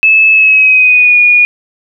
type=tone with pitch glide; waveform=sine; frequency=2606 to 2446 Hz; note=E7 to D#7; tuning=-20 to -30 cents; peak=-3 dBFS; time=0.03-1.45 s; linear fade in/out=0 ms; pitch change=-110 cents; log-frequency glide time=0.31-1.18 s; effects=none